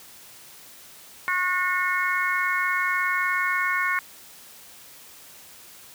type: harmonic tone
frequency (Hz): 363.4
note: F#4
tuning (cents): -31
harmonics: 3 / 4 / 5 / 6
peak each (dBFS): -27 / -27 / -27 / -27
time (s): 1.28-3.99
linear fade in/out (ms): 0
effects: white hiss -47 dBFS RMS until 5.94 s + high-pass 60 Hz 12 dB/octave